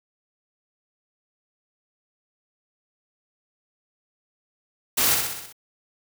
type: noise with echo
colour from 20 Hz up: white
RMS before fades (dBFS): -21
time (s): 4.97-5.15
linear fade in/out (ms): 10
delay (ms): 63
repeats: 6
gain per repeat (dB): -4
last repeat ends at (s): 5.528
effects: none